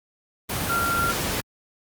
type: tone in noise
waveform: sine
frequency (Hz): 1381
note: F6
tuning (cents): -20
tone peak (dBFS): -22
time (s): 0.69-1.12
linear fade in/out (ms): 10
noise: pink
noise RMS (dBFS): -26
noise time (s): 0.49-1.41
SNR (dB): +1
effects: high-pass 60 Hz 12 dB/octave + Opus 24 kbps